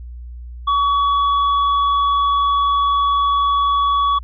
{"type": "tone with tanh clipping", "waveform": "triangle", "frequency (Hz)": 1131, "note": "C#6", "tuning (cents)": 34, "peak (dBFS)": -15, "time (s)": [0.67, 4.19], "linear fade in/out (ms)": 10, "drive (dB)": 12, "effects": ["added 60 Hz sine -30 dBFS peak until 4.23 s", "resampled to 11025 Hz"]}